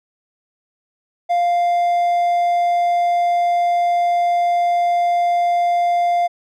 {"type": "tone", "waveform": "triangle", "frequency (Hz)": 698.5, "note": "F5", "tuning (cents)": 0, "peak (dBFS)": -12, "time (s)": [1.29, 6.28], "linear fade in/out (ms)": 20, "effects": []}